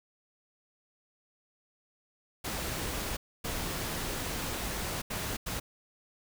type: noise bursts at uneven times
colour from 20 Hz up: pink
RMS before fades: -35 dBFS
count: 4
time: 2.44-3.17 / 3.44-5.02 / 5.1-5.37 / 5.46-5.6 s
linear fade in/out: 10 ms
effects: none